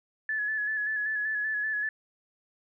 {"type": "tone with vibrato", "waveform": "sine", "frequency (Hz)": 1717, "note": "A6", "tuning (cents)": -43, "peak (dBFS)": -27, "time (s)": [0.29, 1.89], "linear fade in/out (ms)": 2, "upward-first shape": "square", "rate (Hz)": 5.2, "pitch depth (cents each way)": 29, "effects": []}